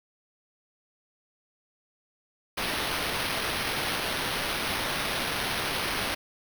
violet noise with sample-and-hold, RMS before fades -30 dBFS, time 2.57-6.15 s, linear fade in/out 10 ms, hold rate 7350 Hz, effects none

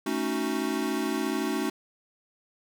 square chord, D# half-diminished seventh, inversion second, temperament equal, 220 / 277.2 / 311.1 / 370 Hz, A3 / C#4 / D#4 / F#4, 0 / 0 / 0 / 0 cents, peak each -34 / -32 / -33 / -33 dBFS, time 0.06-1.7 s, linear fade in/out 5 ms, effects none

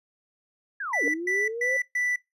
sine linear two-way sweep, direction down then up, 1708 to 281.2 to 536 Hz, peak -29 dBFS, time 0.8-1.77 s, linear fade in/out 5 ms, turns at 1.04 s
triangle tone bursts, 1975.5 Hz, B6, in tune, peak -22 dBFS, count 4, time 0.93-2.16 s, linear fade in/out 5 ms, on 210 ms, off 130 ms
sine tone with exponential growth, 466.2 Hz, A#4, in tune, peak -22 dBFS, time 0.98-1.08 s, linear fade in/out 2 ms, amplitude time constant 21 ms
effects noise-tail reverb RT60 0.2 s tail -22 dB re dry + resampled to 32000 Hz

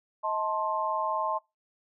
sine chord, A diminished, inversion second, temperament just, 633.6 / 880 / 1056 Hz, Eb5 / A5 / C6, +31 / 0 / +16 cents, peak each -33 / -31 / -30 dBFS, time 0.23-1.39 s, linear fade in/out 20 ms, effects noise-tail reverb RT60 0.2 s tail -21 dB re dry

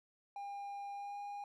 triangle tone with pitch glide, 804 to 813.3 Hz, G5 to G#5, +44 to -36 cents, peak -40 dBFS, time 0.36-1.44 s, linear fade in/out 2 ms, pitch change +20 cents, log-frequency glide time 0.94-1.18 s, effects none

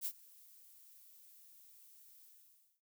violet noise with ADSR envelope, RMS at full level -37 dBFS, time 0.01-2.81 s, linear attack 50 ms, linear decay 59 ms, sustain -24 dB, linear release 570 ms, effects none

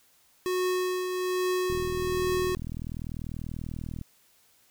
square tone with tremolo, 366.2 Hz, F#4, 18 cents flat, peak -25 dBFS, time 0.46-2.55 s, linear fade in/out 0 ms, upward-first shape triangle, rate 1.2 Hz, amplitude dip 45%
click train, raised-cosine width 5 ms, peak -24 dBFS, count 94, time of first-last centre 1.7-4.013 s, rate 40.2 Hz
effects white hiss -63 dBFS RMS until 4.7 s

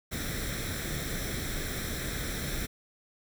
pink noise with comb filter, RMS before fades -34 dBFS, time 0.11-2.67 s, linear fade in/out 20 ms, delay 0.53 ms, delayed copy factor +0.7, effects none

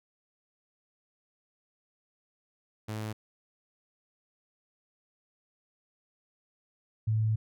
sawtooth / sine tone pair in turn, 108.1 / 109.55 Hz, A2 / A2, -30 / -7 cents, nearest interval unison, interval 23 cents, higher second, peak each -30 / -24 dBFS, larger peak second, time 2.88-3.13 / 7.07-7.36 s, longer second, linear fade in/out 10 ms, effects none

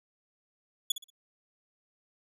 sawtooth tone with echo, 3418 Hz, G#7, 49 cents sharp, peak -21 dBFS, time 0.9-0.92 s, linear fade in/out 5 ms, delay 61 ms, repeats 3, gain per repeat -11 dB, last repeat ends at 1.103 s, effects none

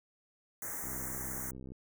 white band-stop noise, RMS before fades -40 dBFS, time 0.62-1.51 s, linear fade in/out 2 ms, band 2100 to 5900 Hz, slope 96 dB/octave
click train, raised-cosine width 3 ms, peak -34 dBFS, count 58, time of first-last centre 0.84-1.72 s, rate 64.8 Hz
effects none

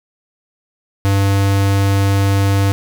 square tone, 98.7 Hz, G2, 12 cents sharp, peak -12 dBFS, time 1.05-2.72 s, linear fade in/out 0 ms, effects none

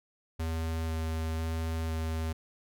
square tone with vibrato, 80.8 Hz, E2, 34 cents flat, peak -31 dBFS, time 0.39-2.33 s, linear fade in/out 10 ms, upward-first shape square, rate 1 Hz, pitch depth 8 cents each way, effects none

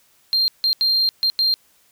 sine tone bursts at uneven times, 4186 Hz, C8, in tune, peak -13 dBFS, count 5, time 0.33-0.48 / 0.64-0.73 / 0.81-1.09 / 1.23-1.3 / 1.39-1.54 s, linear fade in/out 0 ms, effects tanh soft clip ceiling -13 dBFS + white hiss -58 dBFS RMS until 1.91 s

